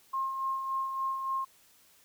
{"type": "tone with tremolo", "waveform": "sine", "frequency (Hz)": 1068, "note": "C6", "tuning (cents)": 35, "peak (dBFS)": -28, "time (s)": [0.13, 1.45], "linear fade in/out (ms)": 10, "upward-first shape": "sine", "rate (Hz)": 3.5, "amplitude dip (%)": 45, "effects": ["white hiss -62 dBFS RMS until 2.04 s"]}